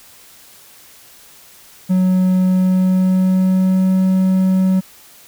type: tone with pitch glide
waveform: triangle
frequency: 185 to 187.8 Hz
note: F#3 to F#3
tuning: 0 to +26 cents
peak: -9 dBFS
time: 1.89-4.81 s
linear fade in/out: 20 ms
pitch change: +26 cents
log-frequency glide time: 2.46-3.98 s
effects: white hiss -44 dBFS RMS until 5.27 s